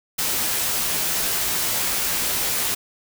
white noise with comb filter, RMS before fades -23 dBFS, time 0.18-2.75 s, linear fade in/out 10 ms, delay 14 ms, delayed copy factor -0.6, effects none

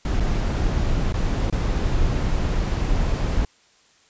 brown noise with dropouts, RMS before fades -21 dBFS, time 0.05-3.45 s, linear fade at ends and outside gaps 2 ms, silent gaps 0.2-0.204 / 1.125-1.14 / 1.5-1.525 s, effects white hiss -57 dBFS RMS until 4.09 s + resampled to 16000 Hz

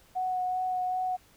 sine tone with vibrato, 737 Hz, F#5, 7 cents flat, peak -27 dBFS, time 0.15-1.17 s, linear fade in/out 20 ms, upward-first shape sine, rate 2.6 Hz, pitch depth 12 cents each way, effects pink hiss -60 dBFS RMS until 1.36 s

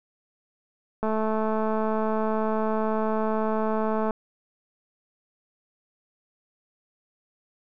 click train, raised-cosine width 1 ms, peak -14 dBFS, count 672, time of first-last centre 1.03-4.108 s, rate 218 Hz, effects none

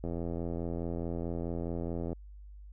click train, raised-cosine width 2 ms, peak -23 dBFS, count 178, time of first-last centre 0.04-2.13 s, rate 84.7 Hz, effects added 50 Hz sine -46 dBFS peak until 2.72 s

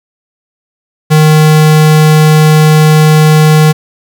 square tone, 154.6 Hz, D#3, 11 cents flat, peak -3 dBFS, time 1.1-3.73 s, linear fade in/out 20 ms, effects 7-bit

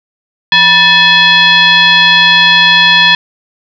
sine tone with frequency modulation, 2565 Hz, E7, 48 cents flat, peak -3 dBFS, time 0.52-3.15 s, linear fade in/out 2 ms, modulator 798 Hz, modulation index 1.8, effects none

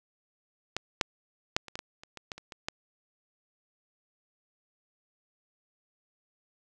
clicks, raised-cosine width 0.2 ms, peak -13 / -7 / -7 / -26 / -19 / -20 / -29 / -25 / -19 / -27 / -25 / -14 dBFS, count 12, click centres 0.766 / 1.012 / 1.565 / 1.683 / 1.755 / 1.791 / 2.035 / 2.173 / 2.318 / 2.38 / 2.522 / 2.685 s, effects none

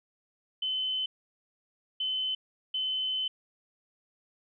sine tone bursts at uneven times, 3046 Hz, F#7, 50 cents sharp, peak -28 dBFS, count 3, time 0.62-1.06 / 2-2.35 / 2.74-3.28 s, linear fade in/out 5 ms, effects none

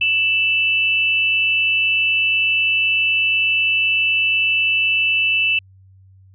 sine tone pair together, 2649 / 2961 Hz, E7 / F#7, +8 / +1 cents, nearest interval major second, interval 193 cents, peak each -15 / -22 dBFS, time 0.01-5.59 s, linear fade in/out 5 ms, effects added 95 Hz sine -45 dBFS peak until 6.34 s

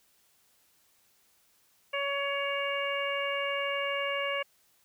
harmonic tone, 561 Hz, C#5, 21 cents sharp, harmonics 1 / 2 / 3 / 4 / 5, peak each -33 / -36 / -38 / -35 / -36 dBFS, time 1.93-4.43 s, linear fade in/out 10 ms, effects white hiss -67 dBFS RMS until 4.84 s

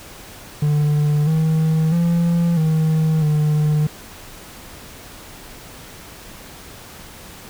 triangle tone with pitch steps, 148.5 / 158.7 / 170.3 / 158 / 151.3 Hz, D3 / D#3 / F3 / D#3 / D#3, +20 / +35 / -43 / +27 / -48 cents, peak -12 dBFS, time 0.62-3.87 s, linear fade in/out 5 ms, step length 650 ms, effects pink hiss -39 dBFS RMS until 7.49 s

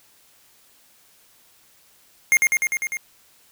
square tone with echo, 2131 Hz, C7, 31 cents sharp, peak -13 dBFS, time 2.32-2.37 s, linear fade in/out 0 ms, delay 100 ms, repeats 6, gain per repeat -2 dB, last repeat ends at 2.97 s, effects white hiss -56 dBFS RMS until 3.51 s

